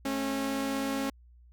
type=tone pair together; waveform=sawtooth; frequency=216.9 / 272.7 Hz; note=A3 / C#4; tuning=-25 / -28 cents; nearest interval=major third; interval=397 cents; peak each=-33 / -26 dBFS; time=0.05-1.1 s; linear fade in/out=5 ms; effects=added 60 Hz sine -53 dBFS peak until 1.52 s